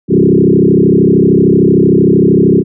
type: tone with frequency modulation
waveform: sine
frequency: 277.2 Hz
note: C#4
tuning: in tune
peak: -4 dBFS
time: 0.08-2.64 s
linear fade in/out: 50 ms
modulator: 33.1 Hz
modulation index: 4
effects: none